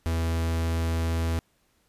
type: tone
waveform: 45% pulse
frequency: 82.41 Hz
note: E2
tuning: in tune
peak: -24 dBFS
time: 0.06-1.39 s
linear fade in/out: 0 ms
effects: pink hiss -68 dBFS RMS until 1.88 s + resampled to 32000 Hz